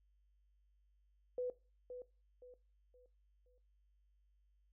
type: tone with echo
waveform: sine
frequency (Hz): 497.5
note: B4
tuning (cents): +13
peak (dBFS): -36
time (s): 1.38-1.5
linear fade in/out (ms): 2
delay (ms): 520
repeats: 4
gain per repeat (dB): -9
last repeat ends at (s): 3.58
effects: noise-tail reverb RT60 0.3 s tail -19 dB re dry + added 50 Hz sine -70 dBFS peak until 4.72 s